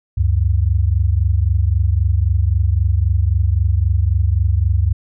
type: tone pair together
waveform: sine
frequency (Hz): 71.3 / 95.09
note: C#2 / F#2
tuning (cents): +49 / +48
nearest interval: perfect fourth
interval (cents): 499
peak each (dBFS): -15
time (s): 0.17-4.93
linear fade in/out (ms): 10
effects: none